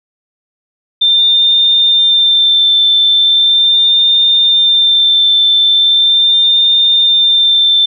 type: tone with vibrato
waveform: sine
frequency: 3580 Hz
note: A7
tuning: 29 cents sharp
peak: -6 dBFS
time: 1.01-7.86 s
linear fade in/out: 10 ms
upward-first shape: sine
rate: 0.39 Hz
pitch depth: 17 cents each way
effects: none